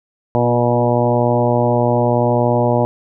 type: harmonic tone with a mistuned harmonic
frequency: 120.8 Hz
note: B2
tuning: 38 cents flat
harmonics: 1 / 2 / 3 / 4 / 5 / 6 / 7 / 8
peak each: -18 / -20 / -22 / -20 / -18 / -24 / -22 / -25 dBFS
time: 0.35-2.85 s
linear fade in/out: 0 ms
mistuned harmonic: 3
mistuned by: -16 cents
effects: none